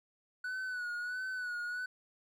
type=tone with vibrato; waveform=triangle; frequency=1480 Hz; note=F#6; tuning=in tune; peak=-34 dBFS; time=0.44-1.86 s; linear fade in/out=5 ms; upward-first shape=sine; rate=1.5 Hz; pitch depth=51 cents each way; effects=none